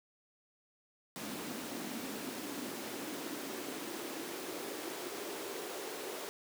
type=noise with high-pass filter sweep; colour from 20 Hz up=pink; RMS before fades=-42 dBFS; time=1.16-6.29 s; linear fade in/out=0 ms; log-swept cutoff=230 to 410 Hz; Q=3.2; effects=none